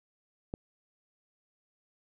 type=click; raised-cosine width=2 ms; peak=-22 dBFS; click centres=0.539 s; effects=none